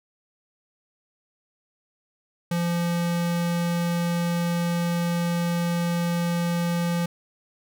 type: tone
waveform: square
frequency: 171.9 Hz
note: F3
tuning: 27 cents flat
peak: -23 dBFS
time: 2.51-7.06 s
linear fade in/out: 5 ms
effects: none